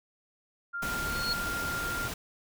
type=tone; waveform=sine; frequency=1396.9 Hz; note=F6; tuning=in tune; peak=-32 dBFS; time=0.73-2.09 s; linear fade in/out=20 ms
type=noise; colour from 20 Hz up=pink; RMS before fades=-36 dBFS; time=0.82-2.14 s; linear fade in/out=5 ms
type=tone with exponential growth; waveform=sine; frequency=4322 Hz; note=C#8; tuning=45 cents flat; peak=-26 dBFS; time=0.94-1.33 s; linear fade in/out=1 ms; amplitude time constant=83 ms
effects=none